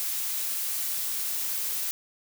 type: noise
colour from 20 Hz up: blue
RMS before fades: -30 dBFS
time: 0-1.91 s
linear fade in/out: 0 ms
effects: none